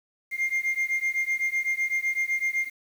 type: beating tone pair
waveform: sine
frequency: 2109 / 2116.9 Hz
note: C7 / C7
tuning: +13 / +20 cents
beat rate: 7.9 Hz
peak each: -25 / -25 dBFS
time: 0.31-2.7 s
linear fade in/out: 50 ms
effects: tanh soft clip ceiling -21 dBFS + 8-bit